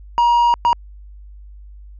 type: tone bursts at uneven times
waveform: triangle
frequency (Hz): 950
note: A#5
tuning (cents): +33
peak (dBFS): -9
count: 2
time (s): 0.18-0.54 / 0.65-0.73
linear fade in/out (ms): 0
effects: added 50 Hz sine -36 dBFS peak until 1.99 s + resampled to 16000 Hz

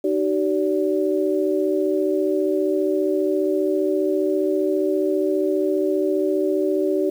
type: tone cluster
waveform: sine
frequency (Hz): 306 / 380.9 / 577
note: D#4 / G4 / D5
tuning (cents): -29 / -50 / -31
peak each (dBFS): -23 / -20 / -25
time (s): 0.04-7.1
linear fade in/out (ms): 5
effects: 8-bit

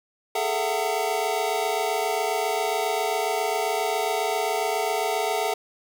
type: tone cluster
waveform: square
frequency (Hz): 416.2 / 443.6 / 673 / 749 / 908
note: G#4 / A4 / E5 / F#5 / A#5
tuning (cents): +4 / +14 / +36 / +21 / -46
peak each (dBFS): -31 / -31 / -30 / -29 / -32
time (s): 0.35-5.54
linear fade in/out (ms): 5
effects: none

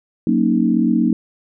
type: chord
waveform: sine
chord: D# minor seventh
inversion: first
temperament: equal with one note detuned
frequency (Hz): 185 / 233.1 / 275 / 311.1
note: F#3 / A#3 / C#4 / D#4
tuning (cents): 0 / 0 / -14 / 0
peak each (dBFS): -20 / -16 / -21 / -19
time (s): 0.27-1.13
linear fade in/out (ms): 2
effects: none

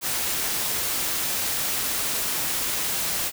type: noise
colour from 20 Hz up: white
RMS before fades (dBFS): -26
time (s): 0.01-3.32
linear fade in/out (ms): 50
effects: none

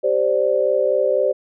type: chord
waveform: sine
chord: G suspended fourth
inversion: none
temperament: equal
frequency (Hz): 392 / 523.3 / 587.3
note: G4 / C5 / D5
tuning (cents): 0 / 0 / 0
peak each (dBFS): -22 / -18 / -19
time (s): 0.03-1.33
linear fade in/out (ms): 20
effects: none

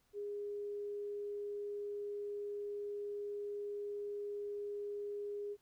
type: tone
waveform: sine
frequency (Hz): 410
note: G#4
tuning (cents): -22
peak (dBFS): -39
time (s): 0.13-5.57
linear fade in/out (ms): 50
effects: pink hiss -75 dBFS RMS until 5.61 s

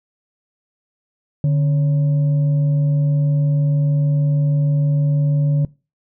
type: tone with frequency modulation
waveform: sine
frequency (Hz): 146.83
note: D3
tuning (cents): 0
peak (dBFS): -13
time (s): 1.44-5.65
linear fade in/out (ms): 2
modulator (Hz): 413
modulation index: 0.2
effects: noise-tail reverb RT60 0.3 s tail -22 dB re dry

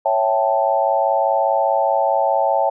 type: chord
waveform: sine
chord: A dominant seventh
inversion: first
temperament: equal with one note detuned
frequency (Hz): 554.4 / 659.3 / 779.9 / 880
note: C#5 / E5 / G5 / A5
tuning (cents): 0 / 0 / -9 / 0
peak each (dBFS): -20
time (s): 0.05-2.7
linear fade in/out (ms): 10
effects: none

